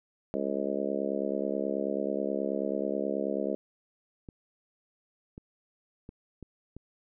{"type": "harmonic tone", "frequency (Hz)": 69.3, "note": "C#2", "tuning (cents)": 0, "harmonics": [3, 4, 5, 6, 7, 8, 9], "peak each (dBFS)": [-36, -36, -36, -36, -36, -36, -36], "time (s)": [0.34, 3.55], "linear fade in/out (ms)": 0}
{"type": "clicks", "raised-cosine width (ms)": 3, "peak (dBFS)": -30, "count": 5, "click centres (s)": [4.288, 5.379, 6.091, 6.427, 6.766]}
{"effects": []}